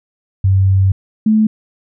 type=tone pair in turn; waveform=sine; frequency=96 / 216.8 Hz; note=G2 / A3; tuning=-36 / -25 cents; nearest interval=octave + major second; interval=1411 cents; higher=second; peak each=-8 dBFS; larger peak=neither; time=0.44-0.92 / 1.26-1.47 s; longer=first; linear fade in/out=5 ms; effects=none